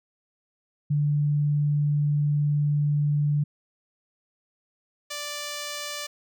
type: tone pair in turn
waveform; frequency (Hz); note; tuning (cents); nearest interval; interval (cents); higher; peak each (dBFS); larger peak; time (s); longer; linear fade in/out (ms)
sine / 5% pulse; 146.83 / 587.3; D3 / D5; 0 / 0; 2 octaves; 2400; second; -20; neither; 0.9-3.44 / 5.1-6.07; first; 10
effects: none